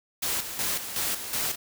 white noise with tremolo, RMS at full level -28 dBFS, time 0.22-1.56 s, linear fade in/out 10 ms, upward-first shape square, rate 2.7 Hz, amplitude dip 60%, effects none

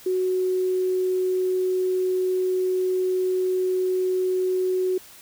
sine tone, 370 Hz, F#4, in tune, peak -20 dBFS, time 0.06-4.98 s, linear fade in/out 5 ms, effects white hiss -47 dBFS RMS until 5.21 s

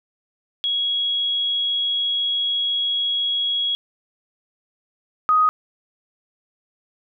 sine tone pair in turn, 3322 / 1250.5 Hz, G#7 / D#6, 0 / +8 cents, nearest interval octave + perfect fourth, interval 1692 cents, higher first, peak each -19 / -13 dBFS, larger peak second, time 0.64-3.75 / 5.29-5.49 s, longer first, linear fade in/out 0 ms, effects none

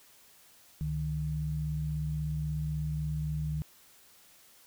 sine tone pair together, 69 / 152.77 Hz, C#2 / D#3, -7 / -31 cents, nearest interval octave + major second, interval 1376 cents, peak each -36 / -31 dBFS, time 0.81-3.62 s, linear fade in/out 0 ms, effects white hiss -59 dBFS RMS until 4.66 s

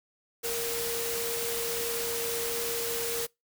sine tone in noise, 466.2 Hz, A#4, in tune, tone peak -33 dBFS, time 0.43-3.27 s, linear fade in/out 20 ms, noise white, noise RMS -33 dBFS, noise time 0.43-3.27 s, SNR -3 dB, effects noise-tail reverb RT60 0.2 s tail -25 dB re dry

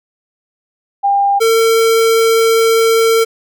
sine / square tone pair in turn, 800 / 452.5 Hz, G5 / A4, +35 / +48 cents, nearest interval minor seventh, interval 987 cents, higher first, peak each -9 dBFS, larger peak neither, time 1.03-1.4 / 1.4-3.25 s, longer second, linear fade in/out 20 ms, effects none

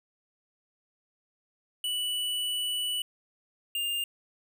square tone pair in turn, 2960 / 2807 Hz, F#7 / F7, 0 / +8 cents, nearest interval minor second, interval 92 cents, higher first, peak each -29 / -29 dBFS, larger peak neither, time 1.84-3.02 / 3.75-4.04 s, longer first, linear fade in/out 2 ms, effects none

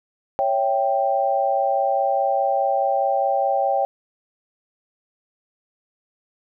sine chord, C# diminished, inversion none, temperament equal, 554.4 / 659.3 / 784 Hz, C#5 / E5 / G5, 0 / 0 / 0 cents, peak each -22 / -25 / -20 dBFS, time 0.39-3.85 s, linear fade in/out 0 ms, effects none

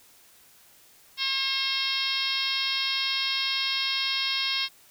harmonic tone, 538 Hz, C5, 48 cents sharp, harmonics 2 / 3 / 4 / 5 / 6 / 7 / 8 / 9 / 10, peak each -39 / -39 / -34 / -34 / -31 / -31 / -33 / -36 / -34 dBFS, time 1.17-4.69 s, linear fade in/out 50 ms, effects white hiss -56 dBFS RMS until 4.9 s

